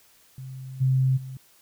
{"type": "tone with level steps", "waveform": "sine", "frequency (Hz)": 131.2, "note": "C3", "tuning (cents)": 5, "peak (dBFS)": [-35, -18, -34], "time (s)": [0.38, 1.37], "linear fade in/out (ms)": 2, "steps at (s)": [0.8, 1.16], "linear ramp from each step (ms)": 20, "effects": ["white hiss -58 dBFS RMS until 1.61 s"]}